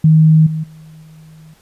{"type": "tone with level steps", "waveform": "sine", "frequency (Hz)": 157.5, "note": "D#3", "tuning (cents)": 21, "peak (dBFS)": [-5, -17, -35, -37], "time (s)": [0.04, 1.54], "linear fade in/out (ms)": 5, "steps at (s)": [0.46, 0.63, 1.02], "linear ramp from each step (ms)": 10, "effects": ["pink hiss -52 dBFS RMS until 1.61 s", "resampled to 32000 Hz"]}